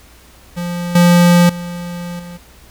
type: tone with level steps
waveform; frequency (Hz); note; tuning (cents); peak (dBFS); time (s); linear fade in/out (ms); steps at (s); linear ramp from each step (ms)
square; 174.61; F3; 0; -20 / -7 / -24 / -30; 0.56-2.38; 20; 0.95 / 1.49 / 2.19; 5
effects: added 60 Hz sine -45 dBFS peak until 2.7 s + pink hiss -45 dBFS RMS until 2.7 s